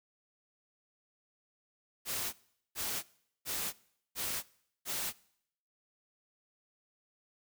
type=noise bursts; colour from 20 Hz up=white; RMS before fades=-36 dBFS; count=5; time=2.05-5.13 s; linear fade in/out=50 ms; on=280 ms; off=420 ms; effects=noise-tail reverb RT60 0.7 s tail -22 dB re dry